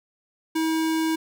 square tone, 320.8 Hz, E4, 47 cents flat, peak -22 dBFS, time 0.55-1.16 s, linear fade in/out 10 ms, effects none

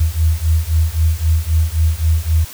sine beating tone pair, 78.4 / 82.2 Hz, D#2 / E2, +14 / -4 cents, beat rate 3.8 Hz, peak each -15 dBFS, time 0-2.45 s, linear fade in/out 10 ms, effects white hiss -34 dBFS RMS until 2.53 s

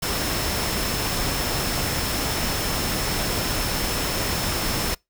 sine tone in noise, 5300 Hz, E8, 9 cents sharp, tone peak -33 dBFS, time 0.02-4.95 s, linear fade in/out 10 ms, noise pink, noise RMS -25 dBFS, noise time 0.02-4.95 s, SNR -11 dB, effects noise-tail reverb RT60 0.2 s tail -26 dB re dry

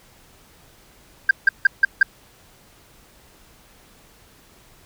sine tone bursts, 1591 Hz, G6, 25 cents sharp, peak -7 dBFS, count 5, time 1.29-2.03 s, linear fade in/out 5 ms, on 20 ms, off 160 ms, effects tanh soft clip ceiling -6 dBFS + pink hiss -52 dBFS RMS until 4.85 s

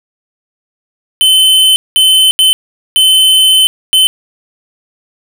square tone bursts at uneven times, 3057 Hz, G7, 44 cents flat, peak -5 dBFS, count 5, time 1.21-1.76 / 1.96-2.31 / 2.39-2.53 / 2.96-3.67 / 3.93-4.07 s, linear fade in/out 0 ms, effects none

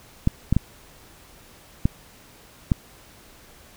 clicks, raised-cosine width 5 ms, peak -5 dBFS, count 5, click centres 0.274 / 0.526 / 0.566 / 1.855 / 2.718 s, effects pink hiss -50 dBFS RMS until 3.76 s

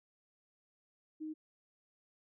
sine tone, 311.1 Hz, D#4, in tune, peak -39 dBFS, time 1.2-1.34 s, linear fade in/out 20 ms, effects none

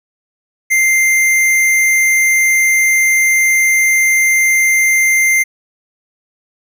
sine tone with hard clipping, 2093 Hz, C7, in tune, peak -10 dBFS, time 0.7-5.44 s, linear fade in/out 20 ms, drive 18 dB, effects none

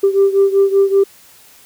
sine beating tone pair, 392 / 397.2 Hz, G4 / G4, 0 / +23 cents, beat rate 5.2 Hz, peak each -10 / -13 dBFS, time 0.03-1.04 s, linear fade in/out 10 ms, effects tanh soft clip ceiling -4 dBFS + white hiss -45 dBFS RMS until 1.65 s

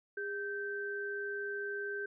sine tone pair together, 406.6 / 1553.9 Hz, G#4 / G6, -37 / -16 cents, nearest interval octave + major seventh, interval 2321 cents, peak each -39 / -38 dBFS, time 0.17-2.06 s, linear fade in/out 5 ms, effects none

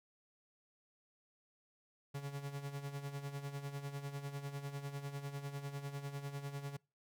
45% pulse tone with tremolo, 140.8 Hz, C#3, 27 cents sharp, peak -39 dBFS, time 2.14-6.77 s, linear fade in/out 10 ms, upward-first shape sine, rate 10 Hz, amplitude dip 65%, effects noise-tail reverb RT60 0.3 s tail -26 dB re dry

